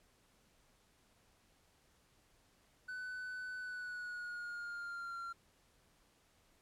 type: tone with pitch glide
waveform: triangle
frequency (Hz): 1500 to 1375.5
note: F#6 to F6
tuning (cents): +23 to -27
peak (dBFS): -40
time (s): 2.88-5.33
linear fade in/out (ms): 10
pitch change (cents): -150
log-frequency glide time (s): 3.59-5.19
effects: pink hiss -71 dBFS RMS until 6.61 s + low-pass 12000 Hz 12 dB/octave

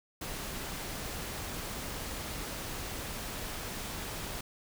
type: noise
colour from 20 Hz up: pink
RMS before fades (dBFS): -39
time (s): 0.21-4.41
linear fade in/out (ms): 5
effects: none

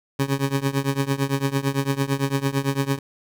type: tone with tremolo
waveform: 20% pulse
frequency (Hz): 137.7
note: C#3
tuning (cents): -11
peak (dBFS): -12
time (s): 0.19-2.99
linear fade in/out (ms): 5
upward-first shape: triangle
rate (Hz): 8.9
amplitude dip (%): 95
effects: none

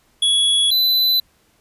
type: tone pair in turn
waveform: square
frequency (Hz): 3365 / 4008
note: G#7 / B7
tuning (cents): +22 / +25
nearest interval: minor third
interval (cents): 303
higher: second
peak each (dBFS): -14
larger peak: neither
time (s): 0.22-0.71 / 0.71-1.2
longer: neither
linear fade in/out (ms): 5
effects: pink hiss -59 dBFS RMS until 1.6 s + resampled to 32000 Hz

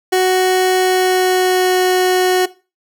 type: tone with pitch glide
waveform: 30% pulse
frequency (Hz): 370.8 to 367.6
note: F#4 to F#4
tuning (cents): +4 to -11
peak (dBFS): -8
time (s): 0.12-2.46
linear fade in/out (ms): 10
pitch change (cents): -15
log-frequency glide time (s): 0.78-1.78
effects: noise-tail reverb RT60 0.3 s tail -18 dB re dry

